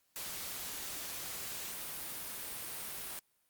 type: noise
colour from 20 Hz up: white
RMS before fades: -42 dBFS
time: 0.16-3.19 s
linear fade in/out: 0 ms
effects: white hiss -75 dBFS RMS until 3.49 s + Opus 48 kbps